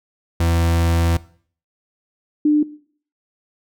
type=tone pair in turn; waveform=40% pulse / sine; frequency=84 / 299.3 Hz; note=E2 / D4; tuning=+33 / +33 cents; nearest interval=octave + minor seventh; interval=2200 cents; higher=second; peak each=-14 / -11 dBFS; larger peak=second; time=0.4-1.17 / 2.45-2.63 s; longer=first; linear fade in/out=5 ms; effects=noise-tail reverb RT60 0.5 s tail -19 dB re dry